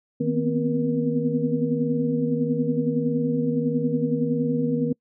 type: tone cluster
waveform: sine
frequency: 156.5 / 237.5 / 248.7 / 259.1 / 476.2 Hz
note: D#3 / A#3 / B3 / C4 / A#4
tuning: +10 / +33 / +12 / -17 / +37 cents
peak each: -27 dBFS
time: 0.2-4.93 s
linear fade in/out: 10 ms
effects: noise-tail reverb RT60 0.1 s tail -26 dB re dry